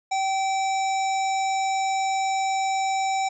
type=harmonic tone with a mistuned harmonic; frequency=772 Hz; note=G5; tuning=27 cents flat; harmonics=1 / 3 / 5 / 7 / 9 / 10; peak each=-22 / -32 / -38 / -40 / -37 / -47 dBFS; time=0.11-3.29 s; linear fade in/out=10 ms; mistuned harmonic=10; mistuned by=-25 cents; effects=none